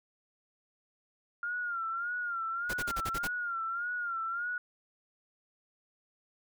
sine tone with vibrato, 1396.9 Hz, F6, in tune, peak -32 dBFS, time 1.43-4.58 s, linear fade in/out 2 ms, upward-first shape sine, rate 1.7 Hz, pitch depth 84 cents each way
pink noise bursts, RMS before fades -37 dBFS, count 7, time 2.69-3.277 s, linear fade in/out 10 ms, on 47 ms, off 43 ms
effects none

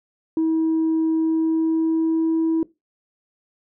sine tone with pitch glide, 321.5 to 324.7 Hz, E4 to E4, -43 to -26 cents, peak -15 dBFS, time 0.37-2.63 s, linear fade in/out 2 ms, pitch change +17 cents, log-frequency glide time 1.22-2.38 s, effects noise-tail reverb RT60 0.2 s tail -19 dB re dry + tanh soft clip ceiling -15 dBFS

